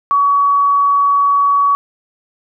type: tone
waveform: sine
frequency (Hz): 1130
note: C#6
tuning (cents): +33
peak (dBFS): -9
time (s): 0.11-1.75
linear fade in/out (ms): 0
effects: none